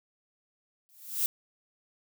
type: noise with exponential growth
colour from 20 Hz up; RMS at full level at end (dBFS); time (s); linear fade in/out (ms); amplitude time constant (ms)
violet; -24; 0.89-1.26; 0; 79
effects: none